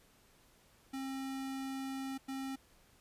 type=tone bursts at uneven times; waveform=square; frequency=267.8 Hz; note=C4; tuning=40 cents sharp; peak=-39 dBFS; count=2; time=0.93-2.18 / 2.28-2.56 s; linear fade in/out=10 ms; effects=pink hiss -66 dBFS RMS until 3 s + resampled to 32000 Hz